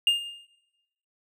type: tone with exponential decay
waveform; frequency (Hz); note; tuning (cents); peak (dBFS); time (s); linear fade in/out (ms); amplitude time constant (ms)
triangle; 2819; F7; +16; -14; 0.07-0.45; 2; 81
effects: noise-tail reverb RT60 1.0 s tail -18 dB re dry